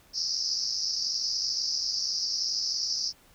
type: band-pass noise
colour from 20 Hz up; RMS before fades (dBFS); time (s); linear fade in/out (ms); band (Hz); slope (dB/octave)
pink; -30; 0.13-3.13; 50; 4800 to 5600; 96
effects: pink hiss -59 dBFS RMS until 3.34 s